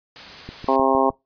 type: noise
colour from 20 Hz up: white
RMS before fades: -38 dBFS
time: 0.16-0.76 s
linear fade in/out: 0 ms
type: click train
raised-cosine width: 3 ms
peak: -21 dBFS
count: 5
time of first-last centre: 0.49-1.103 s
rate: 6.52 Hz
type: harmonic tone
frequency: 133.8 Hz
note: C3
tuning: 39 cents sharp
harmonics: 2 / 3 / 4 / 5 / 6 / 7 / 8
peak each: -23 / -23 / -23 / -23 / -23 / -23 / -23 dBFS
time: 0.68-1.1 s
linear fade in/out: 5 ms
effects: noise-tail reverb RT60 0.2 s tail -23 dB re dry + resampled to 11025 Hz